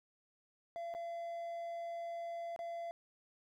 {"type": "tone with dropouts", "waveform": "triangle", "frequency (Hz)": 680, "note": "F5", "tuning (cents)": -46, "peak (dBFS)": -38, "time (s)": [0.76, 2.91], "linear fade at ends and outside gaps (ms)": 0, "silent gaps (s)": [[0.94, 0.949], [2.562, 2.591]], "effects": []}